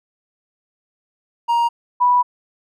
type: tone pair in turn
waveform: triangle / sine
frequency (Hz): 940 / 983.2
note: A#5 / B5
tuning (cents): +14 / -8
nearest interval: minor second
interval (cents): 78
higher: second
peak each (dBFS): -12 / -11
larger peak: second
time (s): 1.48-1.69 / 2-2.23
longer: second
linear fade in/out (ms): 20
effects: none